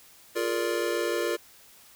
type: chord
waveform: square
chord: Bb dominant seventh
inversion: second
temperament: just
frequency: 349.6 / 419.5 / 466.2 / 582.7 Hz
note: F4 / Ab4 / Bb4 / D5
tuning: +2 / +17 / 0 / -14 cents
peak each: -31 / -35 / -31 / -34 dBFS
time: 0.35-1.37 s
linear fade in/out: 20 ms
effects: white hiss -54 dBFS RMS until 1.95 s